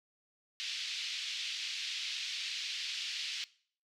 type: band-pass noise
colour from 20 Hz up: pink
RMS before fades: -39 dBFS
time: 0.6-3.44 s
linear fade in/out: 0 ms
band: 2600 to 5000 Hz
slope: 24 dB/octave
effects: noise-tail reverb RT60 0.5 s tail -20 dB re dry